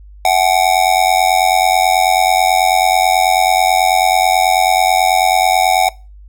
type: tone with amplitude modulation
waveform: square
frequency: 750 Hz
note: F#5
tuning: 23 cents sharp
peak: -6 dBFS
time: 0.25-5.89 s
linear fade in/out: 2 ms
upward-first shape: sine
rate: 89.2 Hz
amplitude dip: 95%
effects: noise-tail reverb RT60 0.3 s tail -22 dB re dry + added 50 Hz sine -35 dBFS peak until 6.28 s